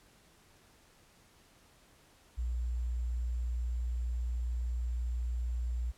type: tone with sample-and-hold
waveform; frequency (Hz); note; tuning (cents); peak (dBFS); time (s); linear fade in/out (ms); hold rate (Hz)
sine; 60; B1; -49; -31; 2.37-5.92; 20; 7350
effects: pink hiss -63 dBFS RMS until 5.97 s + low-pass 12000 Hz 12 dB/octave